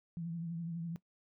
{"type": "tone with vibrato", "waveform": "sine", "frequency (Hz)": 167.8, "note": "E3", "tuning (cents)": 31, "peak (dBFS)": -37, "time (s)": [0.17, 0.96], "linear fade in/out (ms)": 0, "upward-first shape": "triangle", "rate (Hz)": 12, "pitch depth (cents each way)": 62, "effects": ["noise-tail reverb RT60 0.1 s tail -18 dB re dry"]}